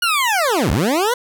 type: linear two-way sweep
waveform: 20% pulse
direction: down then up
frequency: 1459 to 59 to 508 Hz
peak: -10 dBFS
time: 0.02-1.14 s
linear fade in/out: 5 ms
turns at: 0.71 s
effects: none